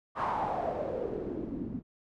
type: noise with low-pass filter sweep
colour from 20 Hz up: white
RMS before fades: -34 dBFS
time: 0.15-1.83 s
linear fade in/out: 50 ms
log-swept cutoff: 1100 to 220 Hz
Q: 4.8
effects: none